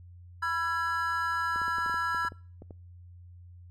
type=chord; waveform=triangle; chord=E major; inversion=second; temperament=equal with one note detuned; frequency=987.8 / 1347.8 / 1661.2 Hz; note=B5 / E6 / G#6; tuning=0 / +38 / 0 cents; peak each=-32 / -29 / -30 dBFS; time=0.42-2.29 s; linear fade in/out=10 ms
type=clicks; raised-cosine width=2 ms; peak=-32 dBFS; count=12; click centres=1.56 / 1.617 / 1.681 / 1.784 / 1.862 / 1.897 / 1.943 / 2.147 / 2.25 / 2.321 / 2.621 / 2.708 s
effects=noise-tail reverb RT60 0.5 s tail -26 dB re dry + added 88 Hz sine -47 dBFS peak until 3.7 s